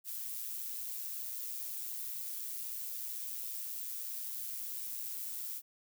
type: noise with amplitude modulation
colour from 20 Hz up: violet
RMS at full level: -39 dBFS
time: 0.04-5.62 s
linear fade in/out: 50 ms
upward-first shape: sine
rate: 118 Hz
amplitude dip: 40%
effects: none